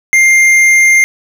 sine tone with tanh clipping, 2107 Hz, C7, 12 cents sharp, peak -6 dBFS, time 0.13-1.04 s, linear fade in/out 0 ms, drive 11 dB, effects none

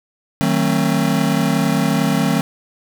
square chord, D# diminished seventh, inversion none, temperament just, 155.56 / 186.68 / 224 / 268.8 Hz, D#3 / F#3 / A3 / C4, 0 / +16 / +31 / +47 cents, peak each -21 dBFS, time 0.41-2.41 s, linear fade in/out 0 ms, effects none

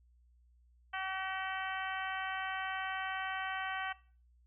harmonic tone with a mistuned harmonic, 380.5 Hz, F#4, 48 cents sharp, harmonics 2 / 3 / 4 / 5 / 6 / 7 / 8, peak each -41 / -43 / -41 / -44 / -48 / -48 / -48 dBFS, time 0.93-3.93 s, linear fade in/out 10 ms, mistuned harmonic 8, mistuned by +17 cents, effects noise-tail reverb RT60 0.4 s tail -19 dB re dry + added 60 Hz sine -63 dBFS peak until 4.46 s

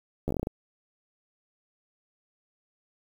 slowing click train, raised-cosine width 2 ms, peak -16 dBFS, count 9, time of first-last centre 0.28-0.471 s, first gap 12 ms, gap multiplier 1.19, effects 8-bit

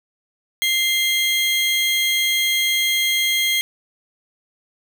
40% pulse tone pair together, 2086 / 3250 Hz, C7 / G#7, -6 / -38 cents, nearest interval minor sixth, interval 768 cents, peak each -19 dBFS, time 0.62-3.61 s, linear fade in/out 0 ms, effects none

